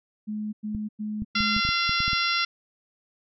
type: tone bursts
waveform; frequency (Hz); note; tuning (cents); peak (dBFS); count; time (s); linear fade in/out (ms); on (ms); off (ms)
sine; 212.4; G#3; +39; -28; 4; 0.27-1.607; 20; 260; 99
type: clicks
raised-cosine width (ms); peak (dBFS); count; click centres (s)
5; -21; 10; 0.749 / 1.221 / 1.405 / 1.565 / 1.651 / 1.69 / 1.894 / 2.004 / 2.08 / 2.132
type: harmonic tone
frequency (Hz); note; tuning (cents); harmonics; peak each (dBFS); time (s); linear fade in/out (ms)
687; F5; -29; 2 / 3 / 4 / 5 / 6 / 7 / 8; -27 / -29 / -30 / -31 / -32 / -32 / -33; 1.35-2.45; 5
effects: none